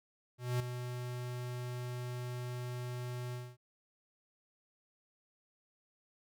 square tone with ADSR envelope, 123.6 Hz, B2, 2 cents sharp, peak -30 dBFS, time 0.38-3.57 s, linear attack 220 ms, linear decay 4 ms, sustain -9 dB, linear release 240 ms, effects none

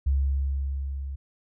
sine tone with level ramp, 68.5 Hz, C#2, 20 cents flat, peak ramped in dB -19 to -31 dBFS, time 0.06-1.16 s, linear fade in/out 10 ms, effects none

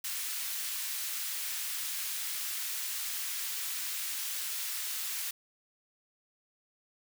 white high-pass noise, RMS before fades -36 dBFS, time 0.04-5.31 s, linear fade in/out 5 ms, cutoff 1600 Hz, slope 12 dB/octave, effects none

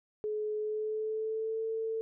sine tone with pitch glide, 425.7 to 446.3 Hz, G#4 to A4, +43 to +25 cents, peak -31 dBFS, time 0.24-2.01 s, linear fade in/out 0 ms, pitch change +82 cents, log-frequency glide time 0.58-1.64 s, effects none

